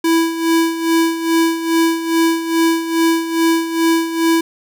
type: tone with tremolo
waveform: square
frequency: 329.6 Hz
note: E4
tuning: in tune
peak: -11 dBFS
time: 0.04-4.41 s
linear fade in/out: 5 ms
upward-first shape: sine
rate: 2.4 Hz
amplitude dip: 70%
effects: none